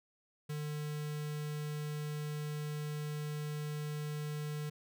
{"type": "tone with notch filter", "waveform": "square", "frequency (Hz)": 150, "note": "D3", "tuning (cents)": 37, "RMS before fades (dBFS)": -39, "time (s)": [0.49, 4.7], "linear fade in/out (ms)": 10, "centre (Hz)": 830, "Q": 1.8, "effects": []}